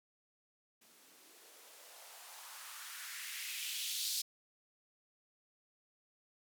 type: noise with band-pass filter sweep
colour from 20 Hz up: violet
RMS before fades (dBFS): -45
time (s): 0.81-4.22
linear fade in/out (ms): 10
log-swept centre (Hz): 210 to 4500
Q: 2.2
effects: none